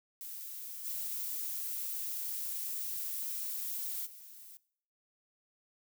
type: noise with level steps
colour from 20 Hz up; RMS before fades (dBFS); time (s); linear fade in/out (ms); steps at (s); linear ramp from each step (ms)
violet; -44 / -38 / -52; 0.21-4.57; 0; 0.84 / 4.05; 20
effects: noise-tail reverb RT60 0.6 s tail -20 dB re dry